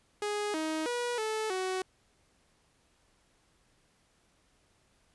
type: tone with pitch steps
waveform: sawtooth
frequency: 415.4 / 315 / 484.2 / 435.9 / 373.7 Hz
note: G#4 / D#4 / B4 / A4 / F#4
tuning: 0 / +21 / -34 / -16 / +17 cents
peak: -27 dBFS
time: 0.22-1.82 s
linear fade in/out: 2 ms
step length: 320 ms
effects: pink hiss -69 dBFS RMS until 5.14 s + resampled to 24000 Hz